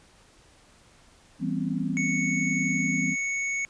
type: chord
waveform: sine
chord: C major seventh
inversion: first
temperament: equal with one note detuned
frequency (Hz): 164.81 / 196 / 246.9 / 268.1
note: E3 / G3 / B3 / C4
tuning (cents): 0 / 0 / 0 / +42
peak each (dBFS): -31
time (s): 1.39-3.16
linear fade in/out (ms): 50
type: tone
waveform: square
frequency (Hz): 2217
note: C#7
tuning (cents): 0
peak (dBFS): -27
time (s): 1.97-3.65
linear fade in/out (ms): 0
effects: pink hiss -57 dBFS RMS until 3.69 s + resampled to 22050 Hz